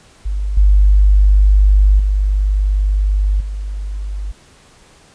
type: tone with level steps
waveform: sine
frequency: 49.89 Hz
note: G1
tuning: 31 cents sharp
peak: -16 / -6 / -11 / -20 dBFS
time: 0.25-4.32 s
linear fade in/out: 10 ms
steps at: 0.57 / 1.99 / 3.4 s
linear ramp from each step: 5 ms
effects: pink hiss -47 dBFS RMS until 5.14 s + resampled to 22050 Hz